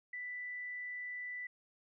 sine tone, 1980 Hz, B6, 4 cents sharp, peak -40 dBFS, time 0.13-1.47 s, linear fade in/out 5 ms, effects none

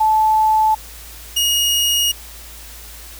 sine / sawtooth tone pair in turn, 870 / 2873 Hz, A5 / F7, -20 / +48 cents, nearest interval octave + major sixth, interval 2068 cents, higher second, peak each -11 dBFS, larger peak neither, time 0-0.75 / 1.36-2.12 s, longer second, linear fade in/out 10 ms, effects added 56 Hz sine -38 dBFS peak until 3.19 s + white hiss -38 dBFS RMS until 3.19 s

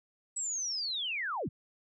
sine linear sweep, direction down, 7902 to 67.7 Hz, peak -32 dBFS, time 0.36-1.49 s, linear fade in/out 10 ms, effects none

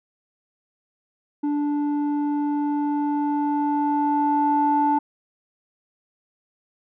square tone with low-pass filter sweep, 292.2 Hz, D4, 9 cents flat, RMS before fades -22 dBFS, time 1.43-4.99 s, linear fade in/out 10 ms, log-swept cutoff 590 to 910 Hz, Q 5.2, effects none

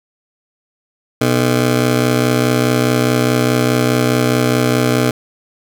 20% pulse ring-modulated tone, 185 Hz, F#3, in tune, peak -4 dBFS, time 1.21-5.11 s, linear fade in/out 5 ms, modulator 60.1 Hz, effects none

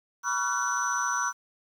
sine tone cluster, 971 / 1126 / 1375 / 1497 / 5960 Hz, B5 / C#6 / F6 / F#6 / F#8, -30 / +27 / -27 / +20 / +12 cents, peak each -31 dBFS, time 0.23-1.33 s, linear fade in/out 50 ms, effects tanh soft clip ceiling -18 dBFS + 9-bit

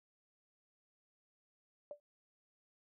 sine tone with exponential decay, 585 Hz, D5, 7 cents flat, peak -39 dBFS, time 1.91-2 s, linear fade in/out 1 ms, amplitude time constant 19 ms, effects none

